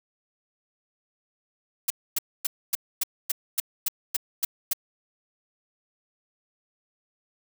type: noise bursts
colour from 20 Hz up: blue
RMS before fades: -24 dBFS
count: 11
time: 1.88-4.733 s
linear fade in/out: 5 ms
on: 23 ms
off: 260 ms
effects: none